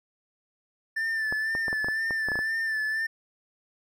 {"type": "tone with vibrato", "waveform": "triangle", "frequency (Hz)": 1769, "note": "A6", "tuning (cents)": 9, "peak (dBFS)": -24, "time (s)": [0.96, 3.07], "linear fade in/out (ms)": 10, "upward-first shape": "sine", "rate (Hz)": 2, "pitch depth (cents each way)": 39}
{"type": "clicks", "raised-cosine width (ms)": 1, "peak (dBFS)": -20, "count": 11, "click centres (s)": [1.325, 1.551, 1.682, 1.729, 1.845, 1.885, 2.108, 2.286, 2.318, 2.356, 2.39]}
{"effects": []}